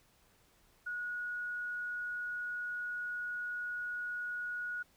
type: tone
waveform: sine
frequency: 1455 Hz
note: F#6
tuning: 29 cents flat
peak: -36 dBFS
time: 0.86-4.83 s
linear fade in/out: 10 ms
effects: pink hiss -68 dBFS RMS until 4.96 s